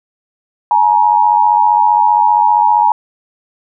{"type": "tone pair together", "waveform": "sine", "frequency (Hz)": [850, 945.2], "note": ["G#5", "A#5"], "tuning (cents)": [40, 24], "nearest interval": "major second", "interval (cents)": 184, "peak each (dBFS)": -10, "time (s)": [0.71, 2.92], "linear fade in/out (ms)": 2, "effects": []}